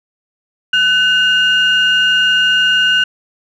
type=tone pair together; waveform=sine; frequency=1504 / 2835 Hz; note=F#6 / F7; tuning=+28 / +25 cents; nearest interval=major seventh; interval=1097 cents; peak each=-11 dBFS; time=0.73-3.04 s; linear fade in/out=5 ms; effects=tanh soft clip ceiling -4 dBFS